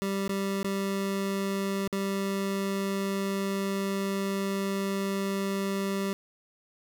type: tone with dropouts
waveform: 25% pulse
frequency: 196 Hz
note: G3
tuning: in tune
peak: -24 dBFS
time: 0.02-6.13 s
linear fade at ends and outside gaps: 0 ms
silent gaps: 0.28-0.293 / 0.63-0.645 / 1.877-1.927 s
effects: none